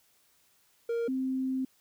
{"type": "tone pair in turn", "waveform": ["triangle", "sine"], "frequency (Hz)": [466.2, 261.6], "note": ["A#4", "C4"], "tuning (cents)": [0, 0], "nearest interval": "minor seventh", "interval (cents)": 1000, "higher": "first", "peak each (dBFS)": [-26, -28], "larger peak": "first", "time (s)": [[0.89, 1.08], [1.08, 1.65]], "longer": "second", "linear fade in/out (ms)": 5, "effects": ["white hiss -67 dBFS RMS until 1.8 s"]}